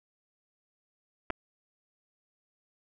clicks, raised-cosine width 0.5 ms, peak -17 dBFS, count 2, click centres 1.302 / 1.305 s, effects none

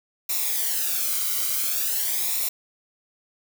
blue noise with flanger, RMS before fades -25 dBFS, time 0.29-2.49 s, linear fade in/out 5 ms, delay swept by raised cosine 0.64 to 1.16 ms, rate 0.47 Hz, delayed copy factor -0.7, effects none

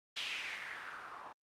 blue noise with low-pass filter sweep, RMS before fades -44 dBFS, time 0.16-1.33 s, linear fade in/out 10 ms, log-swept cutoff 3100 to 970 Hz, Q 3.4, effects Opus 48 kbps

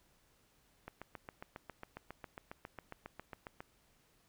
click train, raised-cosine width 0.5 ms, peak -30 dBFS, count 21, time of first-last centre 0.88-3.605 s, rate 7.34 Hz, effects pink hiss -71 dBFS RMS until 4.28 s

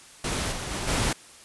pink noise with level steps, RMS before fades -28 / -33 / -31 / -25 dBFS, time 0.24-1.13 s, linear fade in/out 5 ms, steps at 0.51 / 0.7 / 0.87 s, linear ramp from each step 20 ms, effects white hiss -49 dBFS RMS until 1.44 s + resampled to 24000 Hz

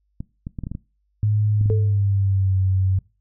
clicks, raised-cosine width 5 ms, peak -17 dBFS, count 11, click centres 0.205 / 0.469 / 0.588 / 0.637 / 0.669 / 0.716 / 0.751 / 1.232 / 1.612 / 1.659 / 1.704 s
sine tone with pitch glide, 105.6 to 94.62 Hz, G#2 to F#2, +29 to +39 cents, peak -16 dBFS, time 1.23-2.99 s, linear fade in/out 5 ms, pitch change -190 cents, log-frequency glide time 1.51-2.57 s
sine tone with exponential decay, 440 Hz, A4, in tune, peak -20 dBFS, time 1.7-2.03 s, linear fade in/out 0 ms, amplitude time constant 71 ms
effects noise-tail reverb RT60 0.3 s tail -22 dB re dry + added 50 Hz sine -65 dBFS peak until 3.2 s

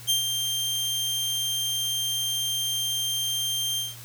sawtooth tone with ADSR envelope, 3171 Hz, G7, 19 cents sharp, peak -16 dBFS, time 0.07-3.96 s, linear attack 29 ms, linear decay 120 ms, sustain -6 dB, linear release 180 ms, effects added 118 Hz sine -44 dBFS peak until 4.04 s + white hiss -45 dBFS RMS until 4.04 s

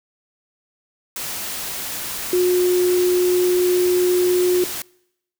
sine tone in noise, 360 Hz, F#4, 47 cents flat, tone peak -14 dBFS, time 2.33-4.64 s, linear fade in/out 2 ms, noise white, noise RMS -28 dBFS, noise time 1.16-4.82 s, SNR +11 dB, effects noise-tail reverb RT60 0.8 s tail -25 dB re dry

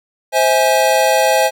square chord, C augmented, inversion none, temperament equal with one note detuned, 523.3 / 648.3 / 830.6 Hz, C5 / E5 / G#5, 0 / -29 / 0 cents, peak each -16 dBFS, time 0.32-1.51 s, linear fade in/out 50 ms, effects none

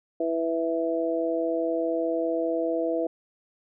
harmonic tone, 164.81 Hz, E3, in tune, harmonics 2 / 3 / 4, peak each -28 / -28 / -28 dBFS, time 0.2-3.07 s, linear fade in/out 5 ms, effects none

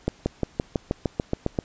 accelerating click train, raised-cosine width 2 ms, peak -9 dBFS, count 11, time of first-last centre 0.08-1.588 s, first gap 180 ms, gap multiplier 0.96, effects pink hiss -54 dBFS RMS until 1.64 s + resampled to 16000 Hz

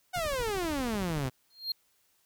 sawtooth exponential sweep, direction down, 749 to 123.47 Hz, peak -26 dBFS, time 0.13-1.3 s, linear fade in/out 20 ms
brown noise with tremolo, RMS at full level -38 dBFS, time 0.16-1.27 s, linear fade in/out 2 ms, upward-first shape sine, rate 13 Hz, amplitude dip 75%
triangle tone with exponential growth, 4218 Hz, C8, 13 cents sharp, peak -25 dBFS, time 1.5-1.72 s, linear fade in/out 5 ms, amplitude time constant 46 ms
effects white hiss -70 dBFS RMS until 2.25 s

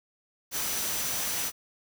sine tone in noise, 5930 Hz, F#8, 3 cents sharp, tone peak -37 dBFS, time 0.51-1.52 s, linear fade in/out 50 ms, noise white, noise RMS -31 dBFS, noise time 0.51-1.52 s, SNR -9 dB, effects none

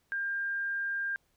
sine tone, 1600 Hz, G6, 35 cents sharp, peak -30 dBFS, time 0.12-1.16 s, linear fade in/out 0 ms, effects pink hiss -73 dBFS RMS until 1.36 s

